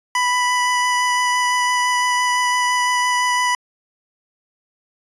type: tone with vibrato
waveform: 25% pulse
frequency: 989 Hz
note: B5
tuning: 2 cents sharp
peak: -12 dBFS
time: 0.15-3.55 s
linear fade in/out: 2 ms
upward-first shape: sine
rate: 5.9 Hz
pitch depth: 9 cents each way
effects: resampled to 22050 Hz